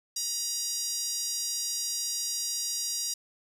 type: tone with high-pass filter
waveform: 5% pulse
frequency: 954 Hz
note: A#5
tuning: 40 cents sharp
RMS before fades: -32 dBFS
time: 0.16-3.14 s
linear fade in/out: 5 ms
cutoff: 5200 Hz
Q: 3.6
effects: none